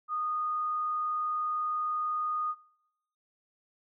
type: tone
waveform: sine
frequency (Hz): 1233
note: D#6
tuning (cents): -16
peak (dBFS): -29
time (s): 0.08-2.55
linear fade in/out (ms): 50
effects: noise-tail reverb RT60 0.9 s tail -24 dB re dry

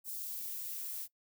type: noise with high-pass filter sweep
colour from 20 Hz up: violet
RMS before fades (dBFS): -41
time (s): 0.04-1.08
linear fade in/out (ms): 50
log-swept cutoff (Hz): 5600 to 400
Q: 0.85
effects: noise-tail reverb RT60 0.1 s tail -20 dB re dry

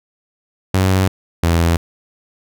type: tone pair in turn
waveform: sawtooth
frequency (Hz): 94.4 / 84.1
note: F#2 / E2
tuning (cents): +35 / +35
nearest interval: major second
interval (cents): 200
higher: first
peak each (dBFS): -8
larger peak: neither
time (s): 0.74-1.08 / 1.43-1.77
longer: neither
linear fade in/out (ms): 5
effects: none

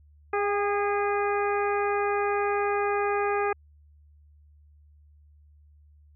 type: harmonic tone with a mistuned harmonic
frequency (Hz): 409.2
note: G#4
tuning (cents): -26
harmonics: 1 / 2 / 3 / 4 / 5 / 6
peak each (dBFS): -26 / -29 / -31 / -35 / -38 / -38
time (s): 0.33-3.53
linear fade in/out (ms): 5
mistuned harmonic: 2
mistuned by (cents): -23
effects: added 74 Hz sine -53 dBFS peak until 6.15 s

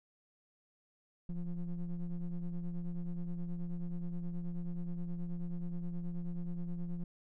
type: ring-modulated tone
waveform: triangle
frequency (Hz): 88.6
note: F2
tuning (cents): +25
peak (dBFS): -30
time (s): 1.29-7.04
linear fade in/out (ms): 5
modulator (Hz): 83.9
effects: none

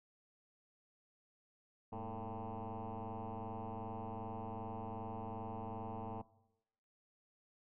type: tone with frequency modulation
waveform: sine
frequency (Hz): 341.3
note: F4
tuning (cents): -40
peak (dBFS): -40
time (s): 1.92-6.22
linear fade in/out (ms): 10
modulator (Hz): 110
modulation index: 5.6
effects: noise-tail reverb RT60 0.9 s tail -20 dB re dry + tanh soft clip ceiling -38 dBFS

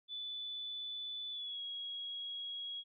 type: tone with pitch glide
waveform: sine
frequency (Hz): 3484 to 3311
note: A7 to G#7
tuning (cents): -18 to -6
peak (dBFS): -40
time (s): 0.08-2.84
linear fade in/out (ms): 50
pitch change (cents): -88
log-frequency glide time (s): 1.31-1.6
effects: none

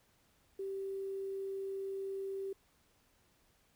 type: tone with quantisation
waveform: sine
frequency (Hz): 389.2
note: G4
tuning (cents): -12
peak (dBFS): -37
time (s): 0.59-2.53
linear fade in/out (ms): 5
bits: 11
effects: pink hiss -71 dBFS RMS until 3.75 s

